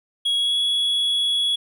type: tone with pitch glide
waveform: triangle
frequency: 3322 to 3364 Hz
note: G#7 to G#7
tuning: 0 to +22 cents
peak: -17 dBFS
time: 0.25-1.56 s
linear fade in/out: 10 ms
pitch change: +22 cents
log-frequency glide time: 0.36-0.58 s
effects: none